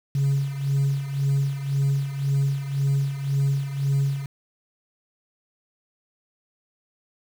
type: tone with tremolo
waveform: sine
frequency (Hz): 138.59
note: C#3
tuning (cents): 0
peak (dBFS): -16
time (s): 0.15-4.26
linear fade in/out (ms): 2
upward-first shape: sine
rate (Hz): 1.9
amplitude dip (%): 75
effects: tanh soft clip ceiling -16 dBFS + 7-bit